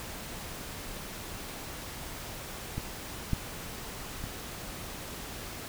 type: clicks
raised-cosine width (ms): 5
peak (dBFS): -21 / -15 / -26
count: 3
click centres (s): 2.78 / 3.333 / 4.24
effects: pink hiss -41 dBFS RMS until 5.68 s